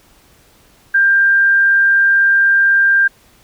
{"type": "tone", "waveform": "sine", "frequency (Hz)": 1591, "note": "G6", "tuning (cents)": 25, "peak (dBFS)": -8, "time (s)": [0.94, 3.08], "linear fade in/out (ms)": 10, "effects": ["pink hiss -50 dBFS RMS until 3.43 s"]}